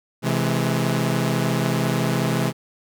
sawtooth chord, C augmented, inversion none, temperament equal with one note detuned, 130.81 / 164.81 / 211.3 Hz, C3 / E3 / G#3, 0 / 0 / +30 cents, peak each -19 / -20 / -21 dBFS, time 0.22-2.53 s, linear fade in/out 50 ms, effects none

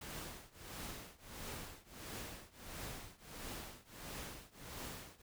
pink noise with tremolo, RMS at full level -45 dBFS, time 0.01-5.22 s, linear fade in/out 5 ms, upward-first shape triangle, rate 1.5 Hz, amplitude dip 95%, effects none

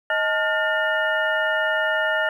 sine tone cluster, 627 / 876 / 1419 / 1805 / 2888 Hz, D#5 / A5 / F6 / A6 / F#7, +13 / -8 / +27 / +44 / -43 cents, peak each -24 / -29 / -24 / -24 / -33 dBFS, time 0.1-2.29 s, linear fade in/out 2 ms, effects 9-bit

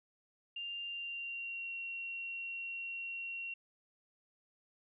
sine tone with pitch glide, 2794 to 2740 Hz, F7 to F7, 0 to -34 cents, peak -39 dBFS, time 0.56-3.54 s, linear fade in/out 5 ms, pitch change -34 cents, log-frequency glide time 0.84-1.72 s, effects none

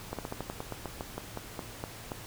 slowing click train, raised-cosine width 1 ms, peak -21 dBFS, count 15, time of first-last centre 0.13-2.118 s, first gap 57 ms, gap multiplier 1.13, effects added 111 Hz sine -52 dBFS peak until 2.26 s + pink hiss -46 dBFS RMS until 2.26 s

